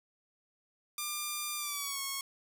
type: tone with pitch glide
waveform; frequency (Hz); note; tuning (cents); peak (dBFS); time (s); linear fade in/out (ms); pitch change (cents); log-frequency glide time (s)
5% pulse; 1195 to 1095.8; D6 to C#6; +30 to -20; -23; 0.98-2.21; 2; -150; 1.57-2.01
effects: none